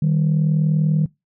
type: tone pair together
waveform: sine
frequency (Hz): 154.6 / 194.78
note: D#3 / G3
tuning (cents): -11 / -11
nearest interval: major third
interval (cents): 400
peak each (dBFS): -14 / -21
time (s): 0.02-1.06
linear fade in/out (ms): 5
effects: noise-tail reverb RT60 0.2 s tail -22 dB re dry + tanh soft clip ceiling -10 dBFS